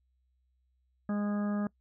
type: harmonic tone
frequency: 206 Hz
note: G#3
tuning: 14 cents flat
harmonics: 1 / 2 / 3 / 4 / 5 / 6 / 7 / 8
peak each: -29 / -46 / -41 / -48 / -54 / -45 / -57 / -49 dBFS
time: 1.09-1.67 s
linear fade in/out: 2 ms
effects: noise-tail reverb RT60 0.1 s tail -23 dB re dry + added 63 Hz sine -70 dBFS peak until 1.8 s